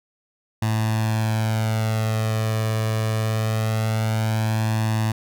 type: tone with flanger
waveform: sawtooth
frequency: 110.2 Hz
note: A2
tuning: 3 cents sharp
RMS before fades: -22 dBFS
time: 0.62-5.12 s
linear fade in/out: 5 ms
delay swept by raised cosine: 1.1 to 1.72 ms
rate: 0.22 Hz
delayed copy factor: +0.75
effects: none